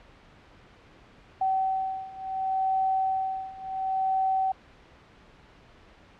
sine beating tone pair, 763 / 763.7 Hz, G5 / G5, -47 / -45 cents, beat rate 0.7 Hz, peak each -29 / -27 dBFS, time 1.41-4.52 s, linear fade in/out 5 ms, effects pink hiss -54 dBFS RMS until 6.19 s + low-pass 3000 Hz 12 dB/octave

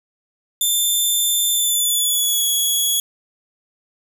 10% pulse tone with pitch glide, 3551 to 3354 Hz, A7 to G#7, +15 to +16 cents, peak -9 dBFS, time 0.61-3 s, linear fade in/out 2 ms, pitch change -99 cents, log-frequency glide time 1.53-2.47 s, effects none

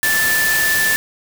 sine tone in noise, 1757 Hz, A6, 3 cents flat, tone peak -15 dBFS, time 0.03-0.96 s, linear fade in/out 0 ms, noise white, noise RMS -20 dBFS, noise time 0.03-0.96 s, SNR +2 dB, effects none

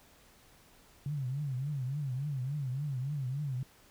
sine tone with vibrato, 137 Hz, C#3, 20 cents flat, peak -32 dBFS, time 1.06-3.63 s, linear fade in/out 2 ms, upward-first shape triangle, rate 3.5 Hz, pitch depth 190 cents each way, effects pink hiss -61 dBFS RMS until 3.9 s

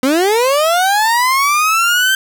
30% pulse linear sweep, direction up, 248.7 to 1568 Hz, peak -8 dBFS, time 0.03-2.15 s, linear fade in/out 2 ms, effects none

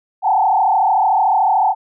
sine tone with frequency modulation, 817 Hz, G#5, 29 cents flat, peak -11 dBFS, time 0.22-1.75 s, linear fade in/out 50 ms, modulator 33.5 Hz, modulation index 2.5, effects none

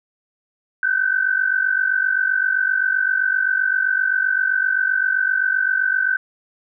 sine tone pair together, 1505.3 / 1553 Hz, F#6 / G6, +29 / -17 cents, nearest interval minor second, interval 54 cents, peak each -19 dBFS, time 0.83-6.17 s, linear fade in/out 2 ms, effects none

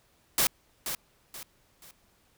white noise with echo, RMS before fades -24 dBFS, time 0.38-0.47 s, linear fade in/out 2 ms, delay 480 ms, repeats 3, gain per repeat -9 dB, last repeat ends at 1.91 s, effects pink hiss -66 dBFS RMS until 2.37 s

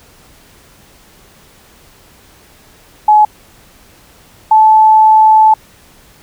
sine tone pair in turn, 849 / 870.4 Hz, G#5 / A5, +38 / -19 cents, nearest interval unison, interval 43 cents, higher second, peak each -3 dBFS, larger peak neither, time 3.08-3.25 / 4.51-5.54 s, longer second, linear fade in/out 5 ms, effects pink hiss -44 dBFS RMS until 6.22 s

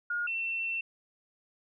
sine tone pair in turn, 1428 / 2696 Hz, F6 / E7, +38 / +38 cents, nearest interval major seventh, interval 1100 cents, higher second, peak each -29 / -30 dBFS, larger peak first, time 0.1-0.27 / 0.27-0.81 s, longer second, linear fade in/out 5 ms, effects none

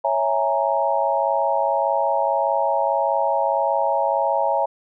sine chord, A# half-diminished seventh, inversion first, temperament equal, 554.4 / 659.3 / 830.6 / 932.3 Hz, C#5 / E5 / G#5 / A#5, 0 / 0 / 0 / 0 cents, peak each -23 dBFS, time 0.04-4.66 s, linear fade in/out 10 ms, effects none

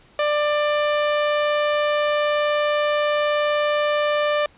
sawtooth tone, 593 Hz, D5, 17 cents sharp, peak -14 dBFS, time 0.19-4.46 s, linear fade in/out 2 ms, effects pink hiss -53 dBFS RMS until 4.57 s + resampled to 8000 Hz

